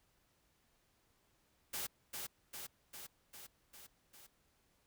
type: noise with echo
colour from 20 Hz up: white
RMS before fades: -41 dBFS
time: 1.73-1.87 s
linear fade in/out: 10 ms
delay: 400 ms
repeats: 6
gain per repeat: -3 dB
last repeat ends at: 4.27 s
effects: pink hiss -75 dBFS RMS until 4.86 s